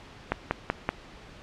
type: click train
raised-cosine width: 0.5 ms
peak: -9 dBFS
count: 4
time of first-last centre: 0.32-0.89 s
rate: 5.26 Hz
effects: pink hiss -48 dBFS RMS until 1.42 s + low-pass 4000 Hz 12 dB/octave